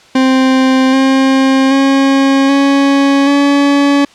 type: tone with pitch steps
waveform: 40% pulse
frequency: 261.6 / 266.8 / 272.1 / 277.5 / 283 Hz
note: C4 / C4 / C#4 / C#4 / C#4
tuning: 0 / +34 / -32 / +2 / +36 cents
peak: -6 dBFS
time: 0.15-4.05 s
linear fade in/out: 5 ms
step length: 780 ms
effects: white hiss -42 dBFS RMS until 4.14 s + low-pass 5000 Hz 12 dB/octave